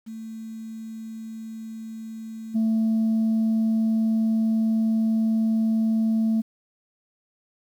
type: tone with level steps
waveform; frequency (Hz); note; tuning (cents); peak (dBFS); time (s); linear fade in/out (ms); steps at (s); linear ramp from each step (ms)
sine; 222.3; A3; +18; -33 / -17; 0.06-6.42; 20; 2.54; 20
effects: tanh soft clip ceiling -17 dBFS + 9-bit